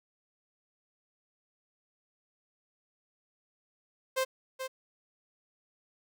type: tone with echo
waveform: sawtooth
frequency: 523.3 Hz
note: C5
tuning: in tune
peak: -23 dBFS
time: 4.16-4.25 s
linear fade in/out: 20 ms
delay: 430 ms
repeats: 1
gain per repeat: -8 dB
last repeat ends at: 4.68 s
effects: none